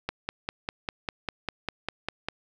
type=click train; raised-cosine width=0.3 ms; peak=-13 dBFS; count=12; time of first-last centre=0.09-2.286 s; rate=5.01 Hz; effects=none